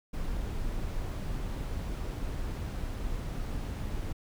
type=noise; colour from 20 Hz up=brown; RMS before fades=-34 dBFS; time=0.13-4.13 s; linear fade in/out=10 ms; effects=none